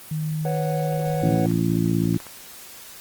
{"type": "tone", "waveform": "sine", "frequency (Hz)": 155.56, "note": "D#3", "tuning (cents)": 0, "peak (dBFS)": -23, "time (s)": [0.11, 1.35], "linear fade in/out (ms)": 5}
{"type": "chord", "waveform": "triangle", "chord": "B suspended second", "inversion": "none", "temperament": "equal with one note detuned", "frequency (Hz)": [493.9, 552.4, 740], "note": ["B4", "C#5", "F#5"], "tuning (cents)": [0, -6, 0], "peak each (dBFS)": -27, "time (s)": [0.45, 1.46], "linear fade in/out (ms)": 2}
{"type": "harmonic tone", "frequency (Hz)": 56.2, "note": "A1", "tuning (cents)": 37, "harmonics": [2, 3, 4, 5, 6], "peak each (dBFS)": [-25, -22, -27, -26, -27], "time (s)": [1.22, 2.18], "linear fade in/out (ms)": 10}
{"type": "clicks", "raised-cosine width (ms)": 0.5, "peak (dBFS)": -24, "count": 4, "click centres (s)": [1.514, 2.144, 2.202, 2.267]}
{"effects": ["white hiss -42 dBFS RMS until 3 s", "Opus 24 kbps"]}